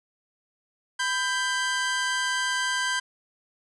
sawtooth tone pair together, 1000.6 / 1576 Hz, B5 / G6, +22 / +9 cents, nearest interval minor sixth, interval 787 cents, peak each -26 / -22 dBFS, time 0.99-3 s, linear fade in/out 10 ms, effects resampled to 22050 Hz + 9-bit

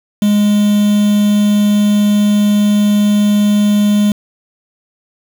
triangle tone with quantisation, 207.1 Hz, G#3, 5 cents flat, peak -6 dBFS, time 0.22-4.12 s, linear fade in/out 2 ms, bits 4, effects none

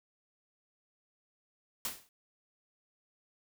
white noise with exponential decay, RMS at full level -33 dBFS, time 1.85-2.09 s, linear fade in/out 1 ms, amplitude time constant 52 ms, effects none

